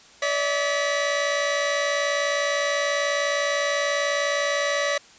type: tone cluster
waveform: sawtooth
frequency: 574 / 634 / 1961 Hz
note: D5 / D#5 / B6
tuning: -40 / +32 / -13 cents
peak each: -20 / -26 / -23 dBFS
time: 0.22-4.98 s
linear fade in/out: 5 ms
effects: white hiss -50 dBFS RMS until 5.18 s + resampled to 16000 Hz